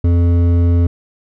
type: tone with hard clipping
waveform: sine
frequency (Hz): 86.2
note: F2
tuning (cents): -22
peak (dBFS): -11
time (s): 0.04-0.87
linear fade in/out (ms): 5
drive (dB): 10
effects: none